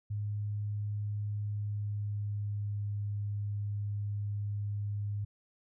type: tone with pitch glide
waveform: sine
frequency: 103.83 to 102.7 Hz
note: G#2 to G#2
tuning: 0 to -19 cents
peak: -32 dBFS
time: 0.1-5.25 s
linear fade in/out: 10 ms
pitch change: -19 cents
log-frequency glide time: 1.45-2.88 s
effects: none